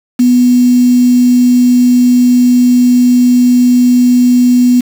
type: tone with quantisation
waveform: sine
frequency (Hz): 246.9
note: B3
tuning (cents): 0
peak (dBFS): -4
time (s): 0.19-4.81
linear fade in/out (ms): 10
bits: 4
effects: none